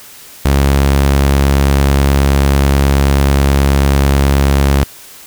sawtooth tone, 69.3 Hz, C#2, in tune, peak -4 dBFS, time 0.45-4.84 s, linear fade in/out 5 ms, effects white hiss -36 dBFS RMS until 5.26 s

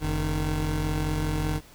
25% pulse tone pair together, 45 / 153.4 Hz, F#1 / D#3, -47 / -24 cents, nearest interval octave + major sixth, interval 2123 cents, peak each -24 dBFS, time 0-1.61 s, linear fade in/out 50 ms, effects pink hiss -52 dBFS RMS until 1.74 s

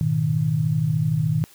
sine tone cluster, 105.8 / 122.7 / 156.1 Hz, G#2 / B2 / D#3, +33 / -11 / +6 cents, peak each -28 / -24 / -20 dBFS, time 0.01-1.44 s, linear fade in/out 0 ms, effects white hiss -51 dBFS RMS until 1.54 s

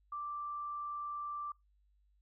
sine tone, 1174.7 Hz, D6, in tune, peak -38 dBFS, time 0.12-1.52 s, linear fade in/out 5 ms, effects noise-tail reverb RT60 0.2 s tail -24 dB re dry + added 50 Hz sine -68 dBFS peak until 2.21 s

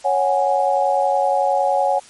sine chord, C# suspended fourth, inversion none, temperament equal, 554.4 / 740 / 830.6 Hz, C#5 / F#5 / G#5, 0 / 0 / 0 cents, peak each -19 dBFS, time 0.04-2 s, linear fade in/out 20 ms, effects white hiss -45 dBFS RMS until 2.09 s + MP3 48 kbps

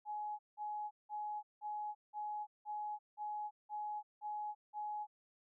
sine tone bursts, 841 Hz, G#5, 22 cents sharp, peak -39 dBFS, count 10, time 0.05-5.07 s, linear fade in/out 50 ms, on 340 ms, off 180 ms, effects none

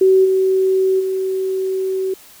sine tone with level steps, 379.4 Hz, F#4, 43 cents sharp, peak -8 / -12 / -17 dBFS, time 0.01-2.14 s, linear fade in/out 5 ms, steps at 0.24 / 0.99 s, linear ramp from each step 20 ms, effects white hiss -44 dBFS RMS until 2.4 s

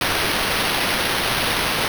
white noise with sample-and-hold, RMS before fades -21 dBFS, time 0.01-1.88 s, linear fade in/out 2 ms, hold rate 7350 Hz, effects none

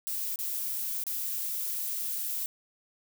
violet noise with dropouts, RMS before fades -33 dBFS, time 0.07-2.46 s, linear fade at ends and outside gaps 0 ms, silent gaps 0.358-0.389 / 1.037-1.067 s, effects none

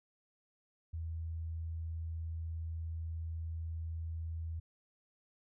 sine tone, 81.7 Hz, E2, 15 cents flat, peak -37 dBFS, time 0.93-4.6 s, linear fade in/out 10 ms, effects none

